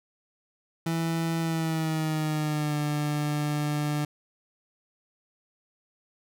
30% pulse tone with pitch glide, 164.81 to 148.54 Hz, E3 to D3, 0 to +20 cents, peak -23 dBFS, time 0.86-4.05 s, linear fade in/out 5 ms, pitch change -180 cents, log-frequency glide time 1.4-2.77 s, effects none

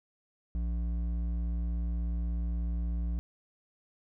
sine tone with hard clipping, 58.27 Hz, A#1, in tune, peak -31 dBFS, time 0.55-3.19 s, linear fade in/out 0 ms, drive 8 dB, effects none

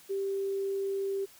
sine tone, 392 Hz, G4, in tune, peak -29 dBFS, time 0.09-1.26 s, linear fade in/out 20 ms, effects white hiss -56 dBFS RMS until 1.39 s

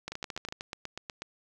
two click trains, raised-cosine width 0.2 ms, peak -19 / -20 dBFS, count 7 / 10, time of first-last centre 0.08-0.524 / 0.12-1.22 s, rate 13.5 / 8.18 Hz, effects none

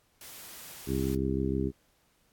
white noise, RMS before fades -46 dBFS, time 0.21-1.15 s, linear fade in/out 2 ms
harmonic tone, 66.5 Hz, C2, 29 cents sharp, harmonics 1 / 2 / 3 / 4 / 5 / 6, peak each -34 / -34 / -34 / -34 / -34 / -34 dBFS, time 0.86-1.72 s, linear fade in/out 50 ms
effects pink hiss -69 dBFS RMS until 2.32 s + AAC 64 kbps

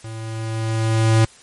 square tone with level ramp, 111.7 Hz, A2, 27 cents sharp, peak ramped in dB -31 to -11 dBFS, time 0.04-1.25 s, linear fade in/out 5 ms, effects white hiss -47 dBFS RMS until 1.42 s + MP3 48 kbps

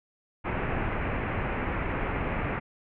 pink low-pass noise, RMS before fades -30 dBFS, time 0.44-2.6 s, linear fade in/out 20 ms, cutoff 2500 Hz, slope 48 dB/octave, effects none

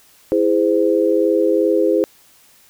sine chord, E augmented, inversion none, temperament just, 329.6 / 412 / 515 Hz, E4 / G#4 / B#4, 0 / -14 / -28 cents, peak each -17 dBFS, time 0.32-2.04 s, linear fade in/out 0 ms, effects white hiss -51 dBFS RMS until 2.69 s

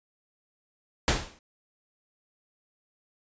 pink noise with exponential decay, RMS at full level -20 dBFS, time 1.08-1.39 s, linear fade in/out 1 ms, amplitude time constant 66 ms, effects resampled to 16000 Hz

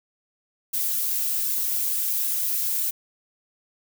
violet noise with flanger, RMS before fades -25 dBFS, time 0.73-2.91 s, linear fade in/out 10 ms, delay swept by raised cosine 1.8 to 3.6 ms, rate 2.6 Hz, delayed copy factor +0.85, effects none

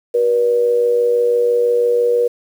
sine tone with amplitude modulation, 480 Hz, B4, 49 cents flat, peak -9 dBFS, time 0.14-2.28 s, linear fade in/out 10 ms, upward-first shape sine, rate 106 Hz, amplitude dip 55%, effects 7-bit

